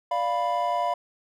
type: chord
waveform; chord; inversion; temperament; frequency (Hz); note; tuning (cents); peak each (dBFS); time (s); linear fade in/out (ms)
triangle; B diminished; first; equal; 587.3 / 698.5 / 987.8; D5 / F5 / B5; 0 / 0 / 0; -29 / -24 / -25; 0.11-0.94; 5
effects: none